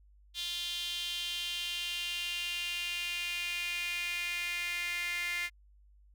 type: tone with high-pass filter sweep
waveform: sawtooth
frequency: 349.2 Hz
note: F4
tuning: in tune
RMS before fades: -36 dBFS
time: 0.34-5.5 s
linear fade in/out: 50 ms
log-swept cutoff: 3400 to 2100 Hz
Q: 5.5
effects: added 50 Hz sine -58 dBFS peak until 6.14 s